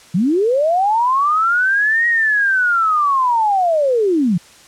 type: linear two-way sweep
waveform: sine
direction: up then down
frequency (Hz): 157.9 to 1899 to 157.9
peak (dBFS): -12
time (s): 0.14-4.38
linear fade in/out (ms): 10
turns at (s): 2.07
effects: white hiss -44 dBFS RMS until 4.67 s + low-pass 8000 Hz 12 dB/octave